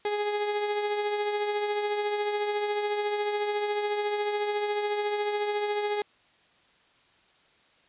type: tone with tremolo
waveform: 30% pulse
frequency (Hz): 415.3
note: G#4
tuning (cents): 0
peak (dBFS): -22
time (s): 0.05-6.02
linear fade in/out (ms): 2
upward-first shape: triangle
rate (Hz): 14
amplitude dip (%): 45
effects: white hiss -62 dBFS RMS until 7.88 s + resampled to 8000 Hz